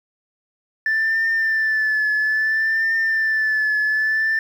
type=tone with vibrato; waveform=sine; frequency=1760 Hz; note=A6; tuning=in tune; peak=-15 dBFS; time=0.86-4.39 s; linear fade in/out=2 ms; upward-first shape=triangle; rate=0.6 Hz; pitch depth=47 cents each way; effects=tanh soft clip ceiling -14 dBFS + 8-bit

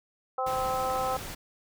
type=harmonic tone; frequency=259.3 Hz; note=C4; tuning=15 cents flat; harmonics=2 / 3 / 4 / 5; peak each=-32 / -30 / -36 / -33 dBFS; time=0.38-1.17 s; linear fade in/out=5 ms
type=noise; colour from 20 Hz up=pink; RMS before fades=-39 dBFS; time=0.46-1.35 s; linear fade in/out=10 ms
effects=none

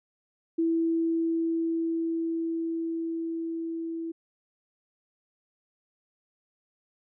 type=tone with level ramp; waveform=sine; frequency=329.6 Hz; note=E4; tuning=in tune; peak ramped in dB=-22 to -31 dBFS; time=0.58-4.12 s; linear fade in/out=10 ms; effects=none

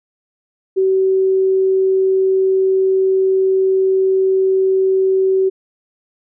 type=tone; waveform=sine; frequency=380.8 Hz; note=F#4; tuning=50 cents sharp; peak=-11 dBFS; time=0.76-5.5 s; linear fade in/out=20 ms; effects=none

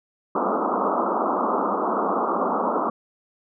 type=band-pass noise; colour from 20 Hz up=white; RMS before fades=-23 dBFS; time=0.35-2.9 s; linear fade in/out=5 ms; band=190 to 1300 Hz; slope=96 dB/octave; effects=none

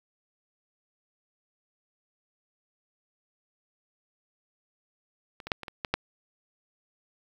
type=clicks; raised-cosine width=0.3 ms; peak=-27 / -22 / -9 / -22 / -22 / -14 / -8 dBFS; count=7; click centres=5.402 / 5.47 / 5.518 / 5.633 / 5.682 / 5.848 / 5.94 s; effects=8-bit

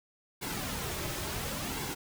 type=noise with flanger; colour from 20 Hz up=pink; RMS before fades=-36 dBFS; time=0.41-1.95 s; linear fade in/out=20 ms; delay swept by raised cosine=1.6 to 4.3 ms; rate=0.7 Hz; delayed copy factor=-0.55; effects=none

